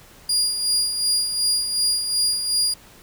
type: tone with tremolo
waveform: 30% pulse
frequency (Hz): 4835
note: D8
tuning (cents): +50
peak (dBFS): -14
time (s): 0.29-2.74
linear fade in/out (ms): 5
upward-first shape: sine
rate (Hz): 2.7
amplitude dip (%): 55
effects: pink hiss -48 dBFS RMS until 3.02 s